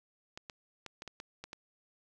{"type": "clicks", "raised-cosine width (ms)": 0.2, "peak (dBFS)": -26, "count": 8, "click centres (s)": [0.375, 0.498, 0.863, 1.021, 1.077, 1.201, 1.44, 1.531], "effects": []}